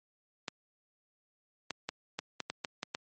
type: clicks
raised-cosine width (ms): 0.2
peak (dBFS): -17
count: 9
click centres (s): 0.482 / 1.707 / 1.89 / 2.19 / 2.403 / 2.5 / 2.648 / 2.831 / 2.949
effects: high-pass 150 Hz 12 dB/octave + MP3 32 kbps